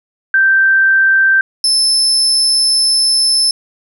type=tone pair in turn; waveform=sine / 35% pulse; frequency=1564 / 5261 Hz; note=G6 / E8; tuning=-4 / -4 cents; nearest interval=octave + major sixth; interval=2100 cents; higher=second; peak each=-7 dBFS; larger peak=neither; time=0.34-1.41 / 1.64-3.51 s; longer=second; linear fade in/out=2 ms; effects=none